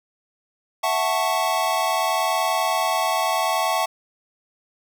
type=chord; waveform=square; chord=F# minor seventh; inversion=third; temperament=equal; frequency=659.3 / 740 / 880 / 1108.7 Hz; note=E5 / F#5 / A5 / C#6; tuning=0 / 0 / 0 / 0 cents; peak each=-26 dBFS; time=0.83-3.86 s; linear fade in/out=10 ms; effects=none